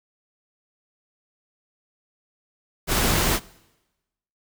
pink noise, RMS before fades -21 dBFS, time 2.87-3.4 s, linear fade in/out 50 ms, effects noise-tail reverb RT60 1.0 s tail -22 dB re dry

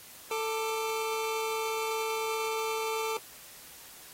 25% pulse tone pair together, 443.6 / 1181.4 Hz, A4 / D6, +14 / +10 cents, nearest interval octave + perfect fourth, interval 1696 cents, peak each -27 / -33 dBFS, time 0.31-3.17 s, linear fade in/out 2 ms, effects white hiss -50 dBFS RMS until 4.13 s + AAC 48 kbps

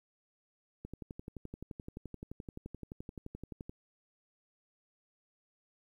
click train, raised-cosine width 3 ms, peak -30 dBFS, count 34, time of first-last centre 0.85-3.695 s, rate 11.6 Hz, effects 11-bit

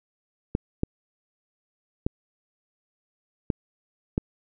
clicks, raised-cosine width 3 ms, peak -10 dBFS, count 5, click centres 0.551 / 0.834 / 2.065 / 3.502 / 4.179 s, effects none

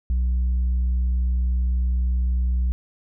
sine tone with tanh clipping, 61.8 Hz, B1, 2 cents sharp, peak -19 dBFS, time 0.1-2.72 s, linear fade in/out 0 ms, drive 2 dB, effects none

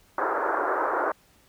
white band-pass noise, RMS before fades -26 dBFS, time 0.18-1.12 s, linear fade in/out 2 ms, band 320 to 1500 Hz, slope 48 dB/octave, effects pink hiss -60 dBFS RMS until 1.48 s

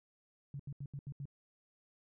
sine tone bursts, 140 Hz, C#3, 18 cents sharp, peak -40 dBFS, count 6, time 0.54-1.255 s, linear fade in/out 2 ms, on 55 ms, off 77 ms, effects none

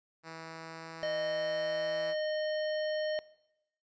5% pulse tone with pitch glide, 162.5 to 164.58 Hz, E3 to E3, -24 to -2 cents, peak -32 dBFS, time 0.23-2.15 s, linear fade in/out 50 ms, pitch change +22 cents, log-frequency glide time 0.51-1.91 s
harmonic tone, 615 Hz, D#5, 20 cents flat, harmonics 1 / 3 / 5 / 7 / 9, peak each -31 / -41 / -45 / -48 / -50 dBFS, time 1.03-3.19 s, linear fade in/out 0 ms
effects noise-tail reverb RT60 0.9 s tail -21 dB re dry + resampled to 16000 Hz

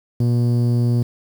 sawtooth tone with low-pass filter, 120 Hz, B2, 49 cents flat, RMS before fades -17 dBFS, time 0.2-1.03 s, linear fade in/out 5 ms, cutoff 290 Hz, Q 0.65, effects 7-bit

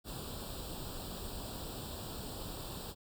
pink noise with comb filter, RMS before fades -43 dBFS, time 0.04-2.95 s, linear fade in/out 50 ms, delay 0.24 ms, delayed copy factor +0.85, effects none

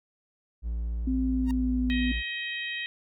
triangle tone, 57.3 Hz, A#1, 29 cents flat, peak -26 dBFS, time 0.62-2.23 s, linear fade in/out 50 ms
sine tone with pitch glide, 260 to 251 Hz, C4 to B3, -11 to +28 cents, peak -25 dBFS, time 1.07-2.12 s, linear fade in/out 5 ms, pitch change -61 cents, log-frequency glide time 1.24-1.94 s
sawtooth tone with exponential growth, 932.3 Hz, A#5, in tune, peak -33 dBFS, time 1.43-1.51 s, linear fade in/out 2 ms, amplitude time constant 16 ms
harmonic tone, 632 Hz, D#5, 27 cents sharp, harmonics 3 / 4 / 5 / 6, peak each -34 / -36 / -38 / -40 dBFS, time 1.9-2.86 s, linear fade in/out 0 ms
effects none

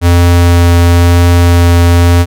square tone with vibrato, 86.6 Hz, F2, 14 cents flat, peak -4 dBFS, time 0.01-2.26 s, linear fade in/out 50 ms, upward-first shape triangle, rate 0.98 Hz, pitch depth 9 cents each way, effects none

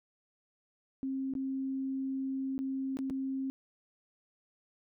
sine tone with dropouts, 267.1 Hz, C4, 36 cents sharp, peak -32 dBFS, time 1.03-3.5 s, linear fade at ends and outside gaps 0 ms, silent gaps 1.337-1.352 / 2.58-2.59 / 2.97-2.989 / 3.099-3.106 s, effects none

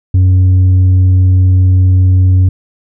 sine tone with tanh clipping, 92.5 Hz, F#2, in tune, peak -5 dBFS, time 0.14-2.49 s, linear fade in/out 5 ms, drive 3 dB, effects none

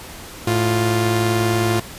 sawtooth tone pair together, 109.96 / 350 Hz, A2 / F4, -1 / +4 cents, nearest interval octave + minor sixth, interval 2005 cents, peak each -15 dBFS, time 0.47-1.8 s, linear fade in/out 5 ms, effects pink hiss -36 dBFS RMS until 1.98 s + resampled to 32000 Hz

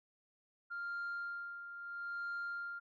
sine tone with tremolo, 1396.9 Hz, F6, in tune, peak -36 dBFS, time 0.7-2.8 s, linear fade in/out 20 ms, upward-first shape sine, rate 0.76 Hz, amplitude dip 65%, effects tanh soft clip ceiling -36 dBFS

